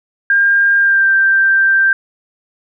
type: tone with pitch glide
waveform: sine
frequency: 1605 to 1572.9 Hz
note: G6 to G6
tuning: +40 to +5 cents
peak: -8 dBFS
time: 0.3-1.93 s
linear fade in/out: 2 ms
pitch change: -35 cents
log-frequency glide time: 0.78-1.08 s
effects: none

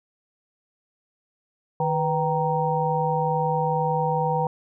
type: harmonic tone with a mistuned harmonic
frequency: 155.56 Hz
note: D#3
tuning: in tune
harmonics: 1 / 3 / 5 / 6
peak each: -26 / -26 / -26 / -26 dBFS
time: 1.8-4.47 s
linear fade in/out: 2 ms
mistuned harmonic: 3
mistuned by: +96 cents
effects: none

